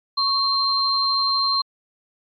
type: tone pair together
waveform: sine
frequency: 1104 / 4158 Hz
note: C#6 / C8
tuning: -7 / -12 cents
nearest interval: octave + major seventh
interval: 2295 cents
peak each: -22 / -19 dBFS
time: 0.17-1.62 s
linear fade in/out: 10 ms
effects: MP3 64 kbps